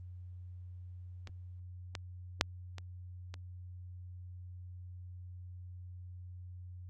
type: clicks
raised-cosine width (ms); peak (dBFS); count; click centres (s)
0.2; -30 / -21 / -7 / -28 / -29; 5; 1.273 / 1.952 / 2.411 / 2.783 / 3.341
effects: added 90 Hz sine -45 dBFS peak until 6.89 s + Opus 32 kbps